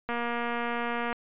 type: click train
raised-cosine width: 0.5 ms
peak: -17 dBFS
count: 247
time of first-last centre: 0.09-1.128 s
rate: 237 Hz
effects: resampled to 8000 Hz